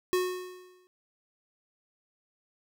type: tone with exponential decay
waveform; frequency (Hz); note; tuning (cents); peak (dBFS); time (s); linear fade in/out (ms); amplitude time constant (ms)
square; 365.1; F#4; -23; -23; 0.13-0.87; 0; 160
effects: none